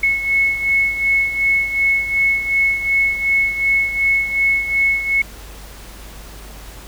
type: beating tone pair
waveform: sine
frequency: 2193 / 2195.7 Hz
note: C#7 / C#7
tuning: -19 / -17 cents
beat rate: 2.7 Hz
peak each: -15 / -21 dBFS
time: 0.03-5.22 s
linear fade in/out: 5 ms
effects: added 50 Hz sine -36 dBFS peak until 6.87 s + pink hiss -39 dBFS RMS until 6.87 s